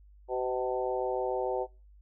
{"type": "harmonic tone with a mistuned harmonic", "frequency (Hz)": 126.8, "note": "B2", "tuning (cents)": 46, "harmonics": [3, 4, 5, 6, 7], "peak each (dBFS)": [-33, -33, -37, -37, -38], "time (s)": [0.28, 1.67], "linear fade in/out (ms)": 50, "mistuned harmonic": 5, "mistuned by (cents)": -19, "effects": ["noise-tail reverb RT60 0.3 s tail -22 dB re dry", "added 50 Hz sine -53 dBFS peak until 2.01 s"]}